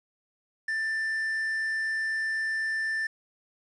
triangle tone, 1776 Hz, A6, 16 cents sharp, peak -25 dBFS, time 0.68-3.07 s, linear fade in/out 5 ms, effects resampled to 22050 Hz + 9-bit

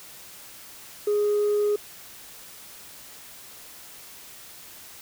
sine tone, 415.3 Hz, G#4, in tune, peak -18 dBFS, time 1.07-1.76 s, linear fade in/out 5 ms, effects tanh soft clip ceiling -18 dBFS + white hiss -45 dBFS RMS until 5.01 s

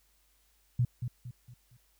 sine tone with echo, 122.2 Hz, B2, 18 cents flat, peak -23 dBFS, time 0.79-0.85 s, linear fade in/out 5 ms, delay 230 ms, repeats 4, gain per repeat -8 dB, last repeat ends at 1.77 s, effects added 50 Hz sine -70 dBFS peak until 1.99 s + white hiss -70 dBFS RMS until 1.99 s

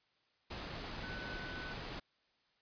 sine tone in noise, 1500 Hz, F#6, 23 cents sharp, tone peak -46 dBFS, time 1.03-1.74 s, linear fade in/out 10 ms, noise pink, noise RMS -44 dBFS, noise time 0.5-2 s, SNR -5 dB, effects white hiss -75 dBFS RMS until 2.61 s + resampled to 11025 Hz

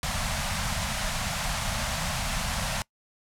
pink band-stop noise, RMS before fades -29 dBFS, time 0.03-2.82 s, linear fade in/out 0 ms, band 220 to 580 Hz, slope 48 dB/octave, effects noise-tail reverb RT60 0.1 s tail -23 dB re dry + low-pass 10000 Hz 12 dB/octave

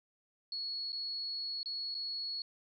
sine tone with dropouts, 4359 Hz, C#8, 30 cents flat, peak -36 dBFS, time 0.52-2.42 s, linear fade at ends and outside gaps 2 ms, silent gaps 0.921-0.928 / 1.631-1.658 / 1.944-1.949 s, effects none

